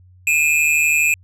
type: tone pair together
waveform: square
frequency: 2446 / 2598 Hz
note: D#7 / E7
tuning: -30 / -26 cents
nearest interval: minor second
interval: 104 cents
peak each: -17 dBFS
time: 0.27-1.14 s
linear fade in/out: 2 ms
effects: added 91 Hz sine -45 dBFS peak until 1.23 s + low-pass 12000 Hz 12 dB/octave